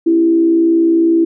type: tone with frequency modulation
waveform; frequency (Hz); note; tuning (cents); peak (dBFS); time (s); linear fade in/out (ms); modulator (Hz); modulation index
sine; 331.8; E4; +11; -8; 0.06-1.25; 10; 62.4; 0.37
effects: none

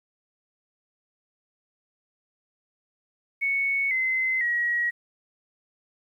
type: tone with pitch steps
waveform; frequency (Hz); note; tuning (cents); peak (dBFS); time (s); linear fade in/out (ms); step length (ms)
sine; 2215 / 2055 / 1906.1; C#7 / C7 / A#6; -2 / -32 / +38; -22; 3.41-4.91; 20; 500
effects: 10-bit

